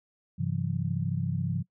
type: tone cluster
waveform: sine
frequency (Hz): 99.5 / 133.5 / 167.2 / 185.8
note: G2 / C3 / E3 / F#3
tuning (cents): +26 / +35 / +25 / +7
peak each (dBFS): -33 / -31 / -31 / -38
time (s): 0.38-1.63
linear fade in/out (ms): 20
effects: noise-tail reverb RT60 0.1 s tail -21 dB re dry